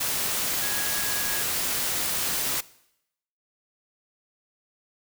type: tone in noise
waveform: sine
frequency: 1661.2 Hz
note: G#6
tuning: in tune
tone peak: -34 dBFS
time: 0.62-1.43 s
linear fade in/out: 10 ms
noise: white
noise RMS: -27 dBFS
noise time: 0-2.61 s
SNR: -10 dB
effects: noise-tail reverb RT60 0.8 s tail -20 dB re dry